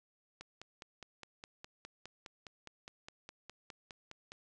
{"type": "click train", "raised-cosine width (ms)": 0.2, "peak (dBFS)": -30, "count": 20, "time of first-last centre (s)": [0.41, 4.319], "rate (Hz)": 4.86, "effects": ["resampled to 24000 Hz"]}